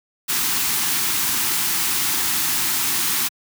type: band-stop noise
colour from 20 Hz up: white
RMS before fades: -21 dBFS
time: 0.28-3.29 s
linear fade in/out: 20 ms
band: 390 to 780 Hz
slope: 48 dB/octave
effects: high-pass 100 Hz 12 dB/octave